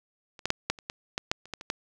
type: clicks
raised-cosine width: 0.2 ms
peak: -29 / -11 / -6 / -8 / -28 / -16 / -12 / -7 / -30 / -17 / -24 / -11 dBFS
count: 12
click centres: 0.392 / 0.456 / 0.504 / 0.7 / 0.788 / 0.899 / 1.179 / 1.315 / 1.456 / 1.537 / 1.611 / 1.701 s
effects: none